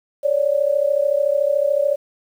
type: tone pair together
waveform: sine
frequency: 554.4 / 588.1 Hz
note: C#5 / D5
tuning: 0 / +2 cents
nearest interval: minor second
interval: 102 cents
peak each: -18 dBFS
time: 0.23-1.96 s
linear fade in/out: 20 ms
effects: 8-bit